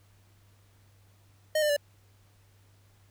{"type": "tone with pitch steps", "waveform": "square", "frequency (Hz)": [618, 599, 580.6], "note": ["D#5", "D5", "D5"], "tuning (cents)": [-12, 34, -20], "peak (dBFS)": -24, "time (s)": [1.55, 1.766], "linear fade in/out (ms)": 5, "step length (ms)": 72, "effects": ["added 99 Hz sine -59 dBFS peak until 3.1 s", "pink hiss -66 dBFS RMS until 3.1 s"]}